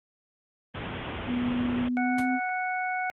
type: low-pass noise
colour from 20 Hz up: pink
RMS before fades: -34 dBFS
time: 0.74-1.89 s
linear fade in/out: 10 ms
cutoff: 3400 Hz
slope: 96 dB/octave
type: tone with pitch glide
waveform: sine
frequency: 245.3 to 256.9 Hz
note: B3 to C4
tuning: -12 to -32 cents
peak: -25 dBFS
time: 1.26-2.4 s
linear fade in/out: 50 ms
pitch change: +80 cents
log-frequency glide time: 1.83-2.26 s
type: harmonic tone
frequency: 738 Hz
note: F#5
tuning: 5 cents flat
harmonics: 1 / 2 / 3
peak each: -29 / -33 / -34 dBFS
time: 1.97-3.1 s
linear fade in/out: 0 ms
type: noise with exponential decay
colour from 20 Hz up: pink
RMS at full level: -31 dBFS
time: 2.18-2.29 s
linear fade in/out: 5 ms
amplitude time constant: 22 ms
effects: high-pass 60 Hz 12 dB/octave + Opus 24 kbps